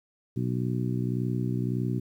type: harmonic tone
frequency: 61.74 Hz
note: B1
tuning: in tune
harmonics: 2 / 3 / 4 / 5 / 6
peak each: -28 / -32 / -34 / -36 / -38 dBFS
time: 0.36-2 s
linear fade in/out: 10 ms
effects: 10-bit